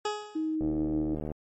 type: tone with exponential decay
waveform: 20% pulse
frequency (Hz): 420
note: G#4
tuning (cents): +19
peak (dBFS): -21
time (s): 0.05-0.56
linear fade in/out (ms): 5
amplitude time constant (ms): 110
type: tone with pitch glide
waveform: sine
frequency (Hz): 314.9 to 310.9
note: D#4 to D#4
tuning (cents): +21 to -1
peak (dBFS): -27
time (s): 0.35-1.15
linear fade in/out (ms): 10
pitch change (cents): -22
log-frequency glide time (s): 0.45-0.99
type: click train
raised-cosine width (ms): 2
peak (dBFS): -22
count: 55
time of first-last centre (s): 0.61-1.317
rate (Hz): 76.4
effects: MP3 32 kbps